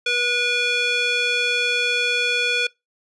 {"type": "tone with band-pass filter", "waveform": "square", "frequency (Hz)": 485.8, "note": "B4", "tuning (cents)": -29, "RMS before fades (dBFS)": -21, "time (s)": [0.06, 2.67], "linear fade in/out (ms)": 5, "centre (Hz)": 2800, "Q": 2.5, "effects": ["noise-tail reverb RT60 0.2 s tail -23 dB re dry", "resampled to 24000 Hz"]}